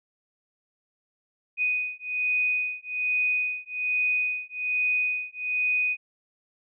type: beating tone pair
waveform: sine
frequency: 2489 / 2490.2 Hz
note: D#7 / D#7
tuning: 0 / +1 cents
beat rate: 1.2 Hz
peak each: -27 dBFS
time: 1.57-5.97 s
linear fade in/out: 50 ms
effects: none